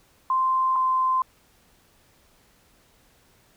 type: tone pair in turn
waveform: sine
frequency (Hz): 1043 / 1037.4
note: C6 / C6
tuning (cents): -6 / -15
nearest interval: unison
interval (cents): 9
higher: first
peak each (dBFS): -19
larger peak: neither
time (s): 0.3-0.76 / 0.76-1.22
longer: neither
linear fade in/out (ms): 2
effects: pink hiss -60 dBFS RMS until 3.56 s